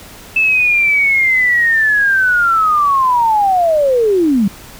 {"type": "linear sweep", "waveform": "sine", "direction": "down", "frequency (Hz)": [2637, 185], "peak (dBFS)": -9, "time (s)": [0.36, 4.48], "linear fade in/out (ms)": 5, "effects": ["pink hiss -36 dBFS RMS until 4.79 s"]}